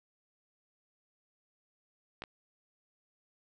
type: clicks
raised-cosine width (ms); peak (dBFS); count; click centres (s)
0.3; -25; 2; 2.221 / 2.238
effects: none